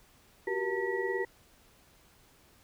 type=tone cluster; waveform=sine; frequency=368.9 / 387.8 / 475.1 / 902 / 1929 Hz; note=F#4 / G4 / A#4 / A5 / B6; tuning=-5 / -19 / +33 / +43 / -41 cents; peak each=-37 / -33 / -36 / -40 / -36 dBFS; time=0.47-1.25 s; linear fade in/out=5 ms; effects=pink hiss -62 dBFS RMS until 2.63 s